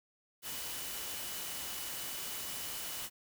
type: tone in noise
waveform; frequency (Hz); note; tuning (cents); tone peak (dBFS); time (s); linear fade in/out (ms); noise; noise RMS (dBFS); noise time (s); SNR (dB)
sine; 2960; F#7; 0; -50; 0.42-3.1; 50; white; -41; 0.42-3.1; -12
effects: none